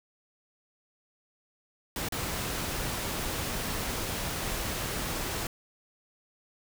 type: noise with dropouts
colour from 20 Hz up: pink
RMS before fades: -33 dBFS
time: 1.96-5.47 s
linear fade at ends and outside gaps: 2 ms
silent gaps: 2.087-2.122 s
effects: none